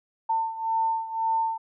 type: beating tone pair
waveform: sine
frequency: 898 / 899.9 Hz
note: A5 / A5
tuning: +35 / +39 cents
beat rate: 1.9 Hz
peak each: -25 / -29 dBFS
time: 0.29-1.58 s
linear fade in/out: 10 ms
effects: none